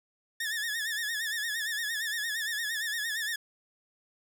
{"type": "tone with vibrato", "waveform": "sawtooth", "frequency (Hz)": 1769, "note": "A6", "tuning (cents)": 9, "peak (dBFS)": -27, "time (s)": [0.4, 3.36], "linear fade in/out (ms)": 5, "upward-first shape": "sine", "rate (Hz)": 8.7, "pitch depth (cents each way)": 97, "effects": []}